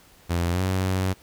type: tone with pitch glide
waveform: sawtooth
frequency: 86.1 to 93.89 Hz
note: F2 to F#2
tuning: -24 to +26 cents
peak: -18 dBFS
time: 0.29-1.14 s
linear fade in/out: 20 ms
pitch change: +150 cents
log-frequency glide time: 0.5-0.62 s
effects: pink hiss -54 dBFS RMS until 1.22 s